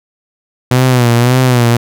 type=tone with vibrato; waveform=sawtooth; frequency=123.47 Hz; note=B2; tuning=in tune; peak=-3 dBFS; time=0.71-1.77 s; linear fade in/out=5 ms; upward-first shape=sine; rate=1.8 Hz; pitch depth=81 cents each way; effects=none

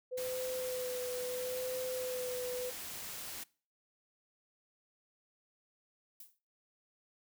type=tone with vibrato; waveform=sine; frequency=504 Hz; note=B4; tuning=35 cents sharp; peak=-36 dBFS; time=0.11-2.71 s; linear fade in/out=20 ms; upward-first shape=sine; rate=0.74 Hz; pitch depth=20 cents each way
type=noise; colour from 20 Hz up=white; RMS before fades=-44 dBFS; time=0.17-3.44 s; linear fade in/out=10 ms
type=noise with exponential decay; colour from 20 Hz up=violet; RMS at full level=-47 dBFS; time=6.2-6.39 s; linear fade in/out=5 ms; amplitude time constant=41 ms
effects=noise-tail reverb RT60 0.4 s tail -23 dB re dry

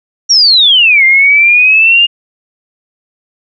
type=exponential two-way sweep; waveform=sine; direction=down then up; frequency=5770 to 2093 to 2845 Hz; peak=-3 dBFS; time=0.29-2.07 s; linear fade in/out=20 ms; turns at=1.04 s; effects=none

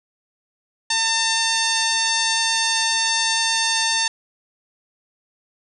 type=harmonic tone; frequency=901 Hz; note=A5; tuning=41 cents sharp; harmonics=1 / 2 / 3 / 4 / 5 / 6 / 7 / 8 / 9 / 10; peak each=-26 / -25 / -28 / -25 / -25 / -28 / -26 / -35 / -35 / -32 dBFS; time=0.9-4.08 s; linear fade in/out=5 ms; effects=none

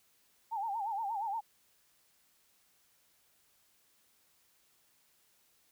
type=tone with vibrato; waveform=sine; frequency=850 Hz; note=G#5; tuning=40 cents sharp; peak=-33 dBFS; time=0.51-1.41 s; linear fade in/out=20 ms; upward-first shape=sine; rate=8.5 Hz; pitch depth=150 cents each way; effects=white hiss -70 dBFS RMS until 5.71 s

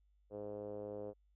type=tone with low-pass filter; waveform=5% pulse; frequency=103.7 Hz; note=G#2; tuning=2 cents flat; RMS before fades=-45 dBFS; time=0.3-1.14 s; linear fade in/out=50 ms; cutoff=490 Hz; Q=4.5; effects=added 50 Hz sine -69 dBFS peak until 1.35 s

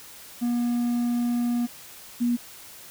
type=tone pair in turn; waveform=triangle / sine; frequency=240 / 240 Hz; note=B3 / B3; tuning=-49 / -49 cents; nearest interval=unison; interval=0 cents; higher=neither; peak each=-20 / -20 dBFS; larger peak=neither; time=0.41-1.67 / 2.2-2.37 s; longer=first; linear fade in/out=20 ms; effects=white hiss -45 dBFS RMS until 2.9 s

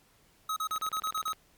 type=tone bursts; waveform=square; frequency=1274 Hz; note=D#6; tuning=41 cents sharp; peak=-30 dBFS; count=8; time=0.49-1.327 s; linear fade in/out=5 ms; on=74 ms; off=35 ms
type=click train; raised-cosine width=0.3 ms; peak=-27 dBFS; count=13; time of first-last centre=0.71-1.332 s; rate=19.3 Hz
effects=pink hiss -64 dBFS RMS until 1.57 s + MP3 96 kbps

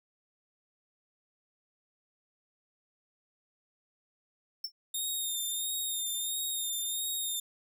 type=tone with exponential decay; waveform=square; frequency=5390 Hz; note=E8; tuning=38 cents sharp; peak=-30 dBFS; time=4.64-4.72 s; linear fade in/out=5 ms; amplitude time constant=17 ms
type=tone with vibrato; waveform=10% pulse; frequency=3671 Hz; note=A#7; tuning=27 cents flat; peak=-25 dBFS; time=4.94-7.4 s; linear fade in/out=5 ms; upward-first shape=sine; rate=1.5 Hz; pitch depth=41 cents each way
effects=none

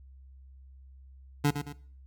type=tone with echo; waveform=25% pulse; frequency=145.1 Hz; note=D3; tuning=21 cents flat; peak=-18 dBFS; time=1.44-1.51 s; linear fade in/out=10 ms; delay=110 ms; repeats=2; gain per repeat=-8 dB; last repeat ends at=1.73 s; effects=noise-tail reverb RT60 0.5 s tail -19 dB re dry + added 66 Hz sine -49 dBFS peak until 2.06 s

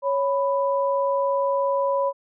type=tone pair together; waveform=sine; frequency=554.4 / 991.5 Hz; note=C#5 / B5; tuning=0 / +7 cents; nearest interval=minor seventh; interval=1007 cents; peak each=-21 / -24 dBFS; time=0.02-2.13 s; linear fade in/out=50 ms; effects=none

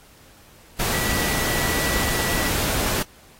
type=tone in noise; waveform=sine; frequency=1952 Hz; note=B6; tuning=21 cents flat; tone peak=-29 dBFS; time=0.92-2.5 s; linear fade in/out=10 ms; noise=pink; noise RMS=-24 dBFS; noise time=0.79-3.03 s; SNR=-8 dB; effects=pink hiss -51 dBFS RMS until 3.39 s + AAC 48 kbps

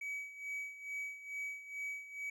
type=tone with tremolo; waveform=triangle; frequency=2275 Hz; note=C#7; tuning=44 cents sharp; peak=-36 dBFS; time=0.01-2.3 s; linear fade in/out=5 ms; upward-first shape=sine; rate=2.3 Hz; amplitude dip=75%; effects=none

